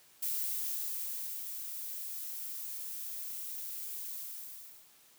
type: noise with ADSR envelope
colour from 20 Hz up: violet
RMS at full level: -34 dBFS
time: 0.22-4.91 s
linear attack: 8 ms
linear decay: 1200 ms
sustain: -7 dB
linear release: 790 ms
effects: white hiss -62 dBFS RMS until 5.18 s + high-pass 80 Hz 12 dB/octave

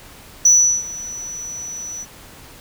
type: tone with ADSR envelope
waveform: sine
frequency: 5930 Hz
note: F#8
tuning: 3 cents sharp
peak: -5 dBFS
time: 0.45-2.06 s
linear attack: 6 ms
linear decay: 370 ms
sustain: -22 dB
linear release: 43 ms
effects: tanh soft clip ceiling -6 dBFS + pink hiss -42 dBFS RMS until 2.6 s

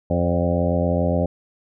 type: harmonic tone with a mistuned harmonic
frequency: 87.31 Hz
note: F2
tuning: in tune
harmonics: 1 / 2 / 3 / 4 / 5 / 6 / 7 / 8 / 9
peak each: -23 / -23 / -26 / -32 / -31 / -25 / -25 / -33 / -34 dBFS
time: 0.1-1.26 s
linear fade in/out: 5 ms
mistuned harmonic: 7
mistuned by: -29 cents
effects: none

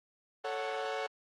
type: chord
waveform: sawtooth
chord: F# minor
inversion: first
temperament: equal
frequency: 440 / 554.4 / 740 Hz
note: A4 / C#5 / F#5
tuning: 0 / 0 / 0 cents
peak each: -34 dBFS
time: 0.44-1.07 s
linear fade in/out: 10 ms
effects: low-pass 4000 Hz 12 dB/octave + Opus 24 kbps

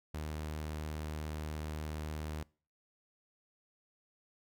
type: tone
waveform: sawtooth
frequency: 76.8 Hz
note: D#2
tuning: 22 cents flat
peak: -34 dBFS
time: 0.14-2.43 s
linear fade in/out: 5 ms
effects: noise-tail reverb RT60 0.4 s tail -24 dB re dry

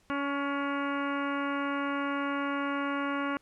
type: harmonic tone with a mistuned harmonic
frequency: 281.8 Hz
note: C#4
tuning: 29 cents sharp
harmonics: 1 / 2 / 3 / 4 / 5 / 6 / 7 / 8 / 9 / 10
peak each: -32 / -38 / -42 / -35 / -37 / -44 / -45 / -45 / -51 / -47 dBFS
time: 0.1-3.37 s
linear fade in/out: 0 ms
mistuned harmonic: 4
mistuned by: -16 cents
effects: pink hiss -66 dBFS RMS until 3.41 s + low-pass 10000 Hz 12 dB/octave

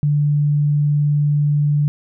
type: tone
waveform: sine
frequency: 146.83 Hz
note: D3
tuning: in tune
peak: -13 dBFS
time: 0.03-1.88 s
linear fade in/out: 0 ms
effects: none

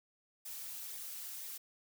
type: noise with flanger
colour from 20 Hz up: blue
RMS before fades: -45 dBFS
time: 0.45-1.58 s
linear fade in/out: 10 ms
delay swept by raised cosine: 0.68 to 5.38 ms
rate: 2 Hz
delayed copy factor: -0.55
effects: none

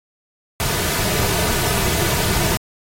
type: noise with comb filter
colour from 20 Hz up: pink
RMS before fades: -20 dBFS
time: 0.6-2.57 s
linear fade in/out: 0 ms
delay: 3.7 ms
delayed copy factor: -0.5
effects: AAC 48 kbps

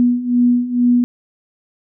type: beating tone pair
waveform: sine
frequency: 242.3 / 244.5 Hz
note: B3 / B3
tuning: -33 / -17 cents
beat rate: 2.2 Hz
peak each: -17 / -13 dBFS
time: 0-1.04 s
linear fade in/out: 0 ms
effects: none

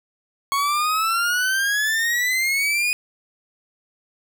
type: exponential sweep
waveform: 40% pulse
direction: up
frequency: 1100 to 2489 Hz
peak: -18 dBFS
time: 0.52-2.93 s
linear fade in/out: 0 ms
effects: none

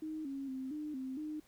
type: tone with pitch steps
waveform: sine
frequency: 312.2 / 273.8 / 262.2 / 302.1 / 261.7 / 305.6 Hz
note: D#4 / C#4 / C4 / D4 / C4 / D#4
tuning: +6 / -21 / +4 / +49 / 0 / -31 cents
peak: -38 dBFS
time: 0.02-1.4 s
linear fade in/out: 5 ms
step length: 230 ms
effects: pink hiss -67 dBFS RMS until 1.47 s

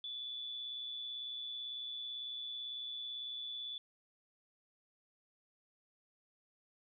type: tone with amplitude modulation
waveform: sine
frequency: 3462 Hz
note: A7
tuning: 29 cents flat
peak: -39 dBFS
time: 0.04-3.78 s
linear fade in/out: 2 ms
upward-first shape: sine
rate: 118 Hz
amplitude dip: 35%
effects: none

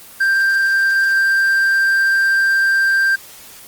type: tone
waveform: triangle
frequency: 1579 Hz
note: G6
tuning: 12 cents sharp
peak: -10 dBFS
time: 0.2-3.16 s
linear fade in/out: 10 ms
effects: white hiss -39 dBFS RMS until 3.67 s + Opus 24 kbps

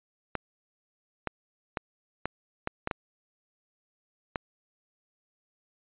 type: clicks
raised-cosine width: 0.5 ms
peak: -14 dBFS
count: 8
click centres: 0.353 / 1.273 / 1.772 / 2.256 / 2.674 / 2.874 / 2.912 / 4.358 s
effects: resampled to 8000 Hz

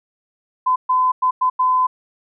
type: tone bursts at uneven times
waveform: sine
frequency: 1017 Hz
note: C6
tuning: 50 cents flat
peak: -13 dBFS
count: 5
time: 0.66-0.76 / 0.89-1.12 / 1.22-1.31 / 1.41-1.5 / 1.59-1.87 s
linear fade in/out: 10 ms
effects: none

